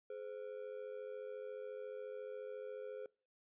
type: ring-modulated tone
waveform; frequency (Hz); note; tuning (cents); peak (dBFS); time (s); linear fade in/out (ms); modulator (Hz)
triangle; 470; A#4; +14; -39; 0.1-3.06; 2; 47.1
effects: noise-tail reverb RT60 0.4 s tail -24 dB re dry + resampled to 8000 Hz